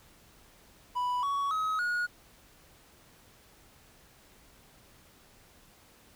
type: tone with pitch steps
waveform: triangle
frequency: 987.8 / 1121.7 / 1273.6 / 1446.2 Hz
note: B5 / C#6 / D#6 / F#6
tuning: 0 / +20 / +40 / -40 cents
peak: -26 dBFS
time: 0.95-2.07 s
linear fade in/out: 20 ms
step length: 280 ms
effects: pink hiss -59 dBFS RMS until 6.15 s